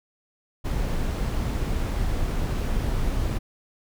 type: noise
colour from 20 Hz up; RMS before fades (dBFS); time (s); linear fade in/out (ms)
brown; -25; 0.64-3.39; 20
effects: none